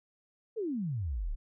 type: exponential sweep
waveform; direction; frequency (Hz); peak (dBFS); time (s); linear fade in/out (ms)
sine; down; 476.5 to 30; -31; 0.56-1.36; 20
effects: none